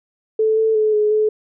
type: tone with pitch steps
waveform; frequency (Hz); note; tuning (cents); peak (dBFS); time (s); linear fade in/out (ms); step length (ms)
sine; 437.6 / 442.2 / 430.6 / 422.6 / 429.4; A4 / A4 / A4 / G#4 / A4; -9 / +9 / -37 / +30 / -42; -13; 0.39-1.29; 5; 180
effects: none